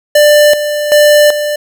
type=tone with tremolo; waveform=square; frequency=593 Hz; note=D5; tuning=17 cents sharp; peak=-4 dBFS; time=0.15-1.56 s; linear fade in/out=5 ms; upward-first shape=square; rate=1.3 Hz; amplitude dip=65%; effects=none